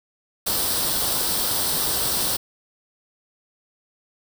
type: noise with comb filter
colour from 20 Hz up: white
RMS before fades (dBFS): -23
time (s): 0.46-2.37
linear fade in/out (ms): 10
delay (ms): 0.22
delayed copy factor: +0.6
effects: none